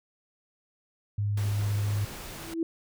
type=tone; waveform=sine; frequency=102.9 Hz; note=G#2; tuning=16 cents flat; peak=-25 dBFS; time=1.18-2.05 s; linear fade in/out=5 ms
type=noise; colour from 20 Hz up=pink; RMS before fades=-41 dBFS; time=1.37-2.54 s; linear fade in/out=5 ms
type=tone with exponential growth; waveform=sine; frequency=329.6 Hz; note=E4; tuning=in tune; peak=-22 dBFS; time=2.34-2.63 s; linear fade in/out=2 ms; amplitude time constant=62 ms
effects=none